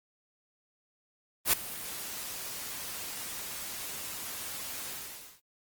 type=noise with ADSR envelope; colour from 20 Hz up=white; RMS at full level=-21 dBFS; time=1.45-5.41 s; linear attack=78 ms; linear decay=8 ms; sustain=-18 dB; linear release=530 ms; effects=noise-tail reverb RT60 0.1 s tail -25 dB re dry + Opus 24 kbps